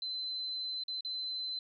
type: tone with dropouts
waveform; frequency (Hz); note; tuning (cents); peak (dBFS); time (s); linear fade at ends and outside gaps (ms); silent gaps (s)
sine; 4056; B7; +45; -35; 0.02-1.59; 2; 0.837-0.881 / 1.008-1.048
effects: none